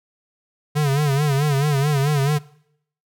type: tone with vibrato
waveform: square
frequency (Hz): 143.3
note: D3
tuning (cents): -42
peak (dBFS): -17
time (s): 0.75-2.39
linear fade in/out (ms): 20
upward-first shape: sine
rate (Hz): 4.6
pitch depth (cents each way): 100
effects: noise-tail reverb RT60 0.7 s tail -21 dB re dry